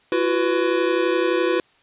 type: chord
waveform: square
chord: E suspended second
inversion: none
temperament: equal with one note detuned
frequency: 338.3 / 370 / 493.9 Hz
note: E4 / F#4 / B4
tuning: +45 / 0 / 0 cents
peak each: -23 dBFS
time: 0.12-1.6 s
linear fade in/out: 2 ms
effects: white hiss -58 dBFS RMS until 1.82 s + resampled to 8000 Hz